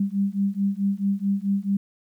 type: beating tone pair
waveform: sine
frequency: 196 / 200.6 Hz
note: G3 / G3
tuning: 0 / +40 cents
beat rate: 4.6 Hz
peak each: -24 dBFS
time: 0-1.77 s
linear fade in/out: 5 ms
effects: 10-bit